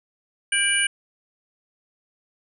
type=tone cluster; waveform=sine; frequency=1603 / 2343 / 2932 / 9230 Hz; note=G6 / D7 / F#7 / D9; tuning=+38 / -5 / -16 / -31 cents; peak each=-24 dBFS; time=0.52-0.87 s; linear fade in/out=5 ms; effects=none